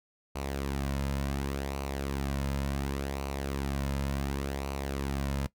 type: tone with flanger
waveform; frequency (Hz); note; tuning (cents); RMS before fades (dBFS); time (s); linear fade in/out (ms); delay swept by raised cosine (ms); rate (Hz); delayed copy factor
sawtooth; 69; C#2; -7; -33; 0.35-5.47; 10; 0.57 to 2.67; 0.69; -0.5
effects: noise-tail reverb RT60 0.1 s tail -18 dB re dry